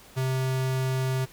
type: tone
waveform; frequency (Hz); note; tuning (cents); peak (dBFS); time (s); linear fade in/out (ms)
square; 130.81; C3; 0; -25; 0.16-1.26; 20
effects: pink hiss -51 dBFS RMS until 1.32 s